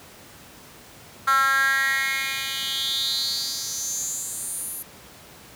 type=tone with high-pass filter sweep; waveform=10% pulse; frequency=270 Hz; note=C#4; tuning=45 cents flat; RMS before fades=-25 dBFS; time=1.27-4.83 s; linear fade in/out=10 ms; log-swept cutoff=1300 to 11000 Hz; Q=6.1; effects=pink hiss -46 dBFS RMS until 5.55 s + high-pass 80 Hz 12 dB/octave